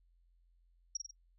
sine tone with echo, 5630 Hz, F8, 13 cents sharp, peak -33 dBFS, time 0.95-0.97 s, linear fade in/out 5 ms, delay 47 ms, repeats 3, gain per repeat -5 dB, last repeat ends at 1.111 s, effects noise-tail reverb RT60 0.1 s tail -25 dB re dry + added 43 Hz sine -66 dBFS peak until 1.38 s

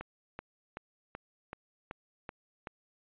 click train, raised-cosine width 0.5 ms, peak -25 dBFS, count 8, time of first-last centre 0.01-2.672 s, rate 2.63 Hz, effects resampled to 8000 Hz

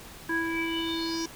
square tone with low-pass filter sweep, 329.6 Hz, E4, in tune, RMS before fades -30 dBFS, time 0.29-1.26 s, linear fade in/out 5 ms, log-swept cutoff 1500 to 5900 Hz, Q 8.2, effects pink hiss -46 dBFS RMS until 1.35 s

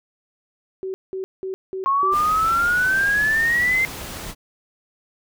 sine tone bursts, 379.4 Hz, F#4, 43 cents sharp, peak -25 dBFS, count 5, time 0.83-2.14 s, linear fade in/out 0 ms, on 110 ms, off 190 ms
sine exponential sweep, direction up, 1079 to 2100 Hz, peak -16 dBFS, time 1.86-3.85 s, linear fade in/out 0 ms
pink noise, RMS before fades -33 dBFS, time 2.11-4.35 s, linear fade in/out 50 ms
effects none

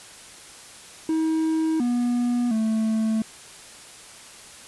triangle tone with pitch steps, 319 / 242.3 / 220.4 Hz, D#4 / B3 / A3, +43 / -33 / +3 cents, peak -18 dBFS, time 1.09-3.22 s, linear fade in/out 2 ms, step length 710 ms, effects white hiss -44 dBFS RMS until 4.67 s + resampled to 24000 Hz

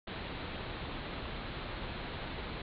pink low-pass noise, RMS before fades -41 dBFS, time 0.07-2.62 s, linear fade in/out 5 ms, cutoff 4200 Hz, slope 96 dB/octave, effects none

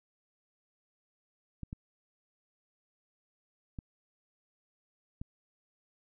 clicks, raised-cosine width 5 ms, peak -27 dBFS, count 4, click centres 1.633 / 1.729 / 3.788 / 5.215 s, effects none

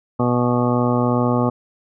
harmonic tone, 122.4 Hz, B2, 15 cents flat, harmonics 1 / 2 / 3 / 4 / 5 / 6 / 7 / 9 / 10, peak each -21 / -19 / -26 / -24 / -26 / -30 / -27 / -27 / -30 dBFS, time 0.19-1.5 s, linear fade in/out 10 ms, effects none

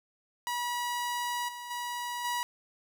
sawtooth tone with level steps, 968 Hz, B5, 35 cents flat, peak -27 / -36 / -30 / -26 dBFS, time 0.47-2.43 s, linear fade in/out 0 ms, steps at 1.48 / 1.7 / 2.24 s, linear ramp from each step 10 ms, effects none

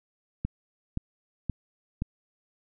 click train, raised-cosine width 5 ms, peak -16 dBFS, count 4, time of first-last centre 0.45-2.021 s, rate 1.91 Hz, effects none

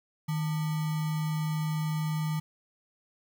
sine tone with sample-and-hold, 155.56 Hz, D#3, in tune, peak -27 dBFS, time 0.28-2.4 s, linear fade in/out 10 ms, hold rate 1050 Hz, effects none

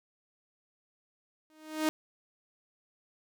sawtooth tone with exponential growth, 311.1 Hz, D#4, in tune, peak -20 dBFS, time 1.5-1.89 s, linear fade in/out 0 ms, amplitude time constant 84 ms, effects none

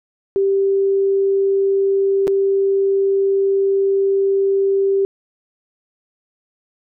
sine tone with dropouts, 391.9 Hz, G4, in tune, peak -13 dBFS, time 0.36-5.05 s, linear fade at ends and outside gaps 0 ms, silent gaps 2.271-2.278 s, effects none

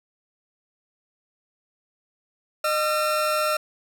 40% pulse tone pair together, 612 / 1357.3 Hz, D#5 / F6, -29 / -50 cents, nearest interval octave + major second, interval 1379 cents, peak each -23 dBFS, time 2.64-3.57 s, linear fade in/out 5 ms, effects none

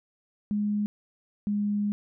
sine tone pair in turn, 207.7 / 206 Hz, G#3 / G#3, 0 / -14 cents, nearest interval unison, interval 14 cents, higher first, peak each -24 / -24 dBFS, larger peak neither, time 0.51-0.86 / 1.47-1.92 s, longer second, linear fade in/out 0 ms, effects none

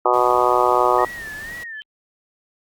harmonic tone, 123.47 Hz, B2, in tune, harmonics 3 / 4 / 5 / 6 / 7 / 8 / 9 / 10, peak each -22 / -22 / -22 / -22 / -22 / -22 / -22 / -22 dBFS, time 0.05-1.05 s, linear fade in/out 5 ms
pink noise, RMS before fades -40 dBFS, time 0.13-1.64 s, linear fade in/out 10 ms
sine tone with vibrato, 1820 Hz, A#6, 42 cents flat, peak -30 dBFS, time 0.98-1.81 s, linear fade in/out 10 ms, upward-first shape sine, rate 2.1 Hz, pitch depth 100 cents each way
sine tone with exponential growth, 3084 Hz, G7, 29 cents flat, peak -31 dBFS, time 1.73-1.82 s, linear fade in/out 0 ms, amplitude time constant 19 ms
effects Opus 48 kbps

